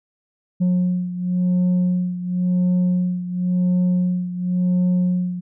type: beating tone pair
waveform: sine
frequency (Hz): 180 / 180.94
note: F#3 / F#3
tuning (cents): -47 / -38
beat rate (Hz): 0.94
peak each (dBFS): -16 / -20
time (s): 0.6-5.41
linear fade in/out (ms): 20
effects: tanh soft clip ceiling -14 dBFS